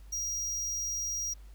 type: tone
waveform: square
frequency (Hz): 5720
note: F8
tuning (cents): +41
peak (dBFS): -32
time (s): 0.12-1.34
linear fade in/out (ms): 10
effects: added 50 Hz sine -47 dBFS peak until 1.54 s + pink hiss -64 dBFS RMS until 1.54 s